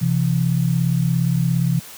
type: tone pair together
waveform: sine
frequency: 130.42 / 167.7 Hz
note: C3 / E3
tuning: -5 / +30 cents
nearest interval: major third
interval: 435 cents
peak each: -18 dBFS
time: 0.01-1.8 s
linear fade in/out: 10 ms
effects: white hiss -39 dBFS RMS until 1.97 s + high-pass 80 Hz 12 dB/octave